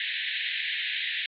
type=band-pass noise; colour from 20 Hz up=pink; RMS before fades=-31 dBFS; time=0-1.26 s; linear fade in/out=2 ms; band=1700 to 3900 Hz; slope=96 dB/octave; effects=AAC 32 kbps